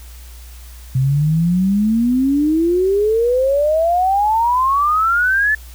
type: exponential sweep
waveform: sine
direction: up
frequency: 127.7 to 1760 Hz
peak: -12 dBFS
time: 0.95-5.55 s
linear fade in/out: 5 ms
effects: added 60 Hz sine -34 dBFS peak until 5.74 s + white hiss -44 dBFS RMS until 5.74 s